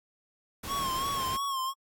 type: noise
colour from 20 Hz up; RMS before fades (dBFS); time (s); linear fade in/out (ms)
pink; -39; 0.63-1.37; 10
type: tone with vibrato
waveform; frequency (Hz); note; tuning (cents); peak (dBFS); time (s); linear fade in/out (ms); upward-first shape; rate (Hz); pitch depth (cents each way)
square; 1081; C#6; -44; -30; 0.67-1.74; 50; sine; 2.9; 66
effects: AAC 64 kbps